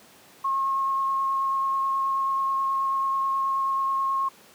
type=tone with vibrato; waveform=sine; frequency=1081 Hz; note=C#6; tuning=44 cents flat; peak=-22 dBFS; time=0.44-4.29 s; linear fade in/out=10 ms; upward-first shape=sine; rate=9.3 Hz; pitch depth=9 cents each way; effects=pink hiss -52 dBFS RMS until 4.54 s + high-pass 200 Hz 12 dB/octave